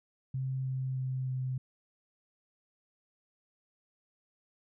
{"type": "tone with pitch steps", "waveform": "sine", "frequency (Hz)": [131.8, 130.97, 130.14, 129.31], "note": ["C3", "C3", "C3", "C3"], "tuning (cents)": [13, 2, -9, -20], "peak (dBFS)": -31, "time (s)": [0.34, 1.58], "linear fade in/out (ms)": 5, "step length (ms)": 310, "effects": []}